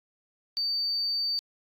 sine tone, 4598 Hz, D8, 37 cents flat, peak -25 dBFS, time 0.57-1.39 s, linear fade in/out 0 ms, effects tanh soft clip ceiling -21 dBFS + AAC 48 kbps

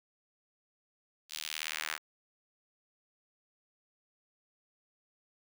sawtooth tone with high-pass filter sweep, 77.78 Hz, D#2, in tune, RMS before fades -39 dBFS, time 1.29-1.99 s, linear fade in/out 50 ms, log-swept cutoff 3900 to 1500 Hz, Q 1.4, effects none

